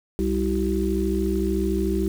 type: harmonic tone with a mistuned harmonic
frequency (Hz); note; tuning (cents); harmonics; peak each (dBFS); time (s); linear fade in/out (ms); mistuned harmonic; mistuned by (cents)
65.41; C2; 0; 1 / 3 / 5 / 6; -26 / -26 / -26 / -26; 0.19-2.08; 0; 6; -53
effects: 7-bit